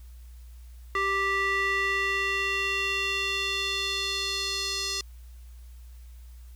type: tone with band-pass filter sweep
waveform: square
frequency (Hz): 392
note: G4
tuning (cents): 0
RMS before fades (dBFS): -28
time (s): 0.95-5.01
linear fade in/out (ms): 2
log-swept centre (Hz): 1600 to 5000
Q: 2.5
effects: added 60 Hz sine -43 dBFS peak until 6.55 s + white hiss -62 dBFS RMS until 6.55 s